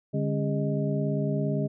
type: tone cluster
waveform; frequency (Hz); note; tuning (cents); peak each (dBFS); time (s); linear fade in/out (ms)
sine; 145.8 / 203.4 / 273.6 / 407.8 / 620; D3 / G#3 / C#4 / G#4 / D#5; -12 / -36 / -23 / -32 / -6; -27 / -31 / -33 / -33 / -34; 0.13-1.68; 20
effects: none